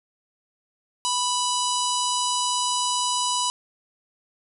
harmonic tone, 987.8 Hz, B5, in tune, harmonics 1 / 3 / 4 / 5 / 6 / 7 / 8 / 9 / 10, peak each -25 / -30 / -31 / -32 / -33 / -33 / -34 / -35 / -35 dBFS, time 1.05-3.5 s, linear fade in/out 0 ms, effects none

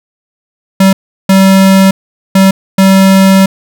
square tone bursts at uneven times, 192.3 Hz, G3, 33 cents flat, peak -3 dBFS, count 4, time 0.8-0.93 / 1.29-1.91 / 2.35-2.51 / 2.78-3.46 s, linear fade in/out 5 ms, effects none

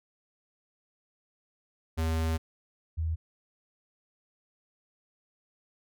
square / sine tone pair in turn, 80.8 / 80.8 Hz, E2 / E2, -34 / -34 cents, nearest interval unison, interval 0 cents, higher neither, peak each -27 dBFS, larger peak neither, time 1.97-2.38 / 2.97-3.16 s, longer first, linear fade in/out 20 ms, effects none

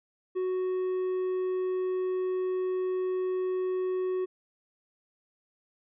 triangle tone, 370 Hz, F#4, in tune, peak -25 dBFS, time 0.35-4.26 s, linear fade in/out 20 ms, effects resampled to 8000 Hz

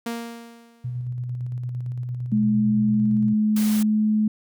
sawtooth tone with exponential decay, 233.1 Hz, A#3, in tune, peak -21 dBFS, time 0.06-1.08 s, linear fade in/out 5 ms, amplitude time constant 220 ms
sine tone with tremolo, 123.47 Hz, B2, in tune, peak -25 dBFS, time 0.84-3.34 s, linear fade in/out 10 ms, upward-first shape square, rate 8.8 Hz, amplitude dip 25%
sine tone with pitch glide, 212.7 to 214.3 Hz, G#3 to A3, +42 to -45 cents, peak -17 dBFS, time 2.32-4.28 s, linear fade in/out 5 ms, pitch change +13 cents, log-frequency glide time 2.66-4.15 s
white noise, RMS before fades -33 dBFS, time 3.56-3.83 s, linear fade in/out 5 ms
effects none

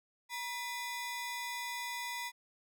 sawtooth ring-modulated tone, 1480 Hz, F#6, in tune, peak -31 dBFS, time 0.29-2.32 s, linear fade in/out 50 ms, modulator 524 Hz, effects none

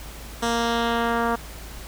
10% pulse tone with low-pass filter sweep, 233.1 Hz, A#3, in tune, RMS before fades -23 dBFS, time 0.42-1.36 s, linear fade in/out 10 ms, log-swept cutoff 8100 to 1300 Hz, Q 1.2, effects added 54 Hz sine -38 dBFS peak until 1.87 s + pink hiss -41 dBFS RMS until 1.87 s

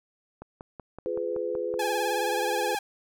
click train, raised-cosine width 1 ms, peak -26 dBFS, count 8, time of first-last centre 0.42-1.741 s, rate 5.3 Hz
sine chord, F diminished, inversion none, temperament just, 349.2 / 419.1 / 502.9 Hz, F4 / Ab4 / Cb5, 0 / +16 / +31 cents, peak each -34 / -32 / -30 dBFS, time 1.06-2.75 s, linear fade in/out 0 ms
sawtooth tone with vibrato, 830 Hz, G#5, 1 cent flat, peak -24 dBFS, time 1.79-2.79 s, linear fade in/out 5 ms, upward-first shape triangle, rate 19 Hz, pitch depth 78 cents each way
effects none

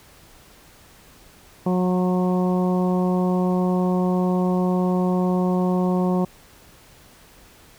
harmonic tone with a mistuned harmonic, 181.8 Hz, F#3, 30 cents flat, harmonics 1 / 2 / 3 / 4 / 5 / 6, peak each -19 / -25 / -29 / -31 / -33 / -35 dBFS, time 1.66-6.25 s, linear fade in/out 5 ms, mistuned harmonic 5, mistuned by +15 cents, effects pink hiss -50 dBFS RMS until 7.78 s

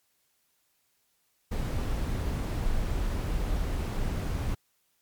brown noise, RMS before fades -29 dBFS, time 1.51-4.55 s, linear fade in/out 10 ms, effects white hiss -72 dBFS RMS until 5.01 s + MP3 96 kbps

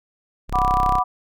sawtooth tone, 32.7 Hz, C1, in tune, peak -19 dBFS, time 0.48-1.01 s, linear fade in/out 50 ms
sine chord, B minor, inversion second, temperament equal, 740 / 987.8 / 1174.7 Hz, F#5 / B5 / D6, 0 / 0 / 0 cents, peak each -21 dBFS, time 0.53-1.04 s, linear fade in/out 20 ms
effects none

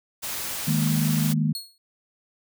white noise, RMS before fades -31 dBFS, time 0.22-1.34 s, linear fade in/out 20 ms
sine chord, D# suspended fourth, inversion none, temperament equal, 155.56 / 207.7 / 233.1 Hz, D#3 / G#3 / A#3, 0 / 0 / 0 cents, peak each -22 / -27 / -26 dBFS, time 0.67-1.53 s, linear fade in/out 10 ms
sawtooth tone with exponential decay, 4323 Hz, C#8, 44 cents flat, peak -24 dBFS, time 1.55-1.78 s, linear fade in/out 1 ms, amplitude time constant 50 ms
effects none

